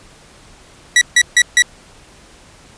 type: tone bursts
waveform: sawtooth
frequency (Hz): 1945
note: B6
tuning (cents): -27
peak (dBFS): -3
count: 4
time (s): 0.96-1.622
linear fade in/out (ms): 2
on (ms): 53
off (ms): 150
effects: pink hiss -44 dBFS RMS until 2.77 s + resampled to 22050 Hz